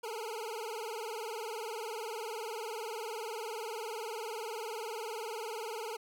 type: tone with vibrato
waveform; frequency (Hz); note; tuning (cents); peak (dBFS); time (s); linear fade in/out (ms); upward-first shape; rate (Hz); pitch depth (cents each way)
25% pulse; 448.1; A4; +32; -34; 0.03-5.97; 10; triangle; 20; 160
effects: none